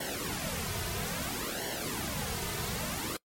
pink noise with flanger, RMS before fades -35 dBFS, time 0-3.17 s, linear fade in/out 5 ms, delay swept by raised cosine 0.8 to 3.7 ms, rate 0.6 Hz, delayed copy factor -0.9, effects noise-tail reverb RT60 0.1 s tail -24 dB re dry + MP3 64 kbps

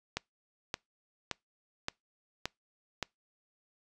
click train, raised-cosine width 0.2 ms, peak -15 dBFS, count 6, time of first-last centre 0.17-3.027 s, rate 1.75 Hz, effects noise-tail reverb RT60 0.2 s tail -26 dB re dry + resampled to 22050 Hz

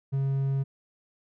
triangle tone, 136.4 Hz, C#3, 28 cents flat, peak -22 dBFS, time 0.12-0.64 s, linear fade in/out 20 ms, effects none

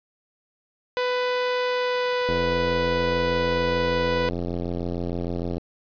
sawtooth tone with pitch glide, 497.6 to 494.7 Hz, B4 to B4, +13 to +3 cents, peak -18 dBFS, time 0.97-4.29 s, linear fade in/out 0 ms, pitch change -10 cents, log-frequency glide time 1.66-2.37 s
click train, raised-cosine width 2 ms, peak -16 dBFS, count 286, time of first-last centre 2.29-5.581 s, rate 86.6 Hz
effects resampled to 11025 Hz + 7-bit

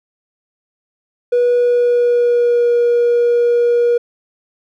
triangle tone with pitch glide, 486.2 to 477.3 Hz, B4 to A#4, -27 to +41 cents, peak -7 dBFS, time 1.32-3.98 s, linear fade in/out 10 ms, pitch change -32 cents, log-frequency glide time 1.56-2.73 s, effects tanh soft clip ceiling -6 dBFS

